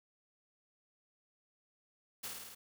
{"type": "noise with echo", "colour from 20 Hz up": "white", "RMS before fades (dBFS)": -42, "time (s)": [2.23, 2.29], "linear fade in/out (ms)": 10, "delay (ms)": 52, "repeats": 5, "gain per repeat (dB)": -2, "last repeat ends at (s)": 2.55, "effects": []}